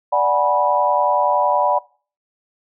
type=chord; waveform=sine; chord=G# half-diminished seventh; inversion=second; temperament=equal with one note detuned; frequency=587.3 / 740 / 830.6 / 979.8 Hz; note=D5 / F#5 / G#5 / B5; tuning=0 / 0 / 0 / -14 cents; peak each=-19 / -20 / -22 / -18 dBFS; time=0.12-1.79 s; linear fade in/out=10 ms; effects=noise-tail reverb RT60 0.4 s tail -22 dB re dry